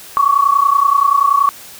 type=tone pair together; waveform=sine; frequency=1108.5 / 1139 Hz; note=C#6 / C#6; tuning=0 / +47 cents; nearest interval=unison; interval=47 cents; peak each=-12 dBFS; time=0.17-1.49 s; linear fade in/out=0 ms; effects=white hiss -36 dBFS RMS until 1.79 s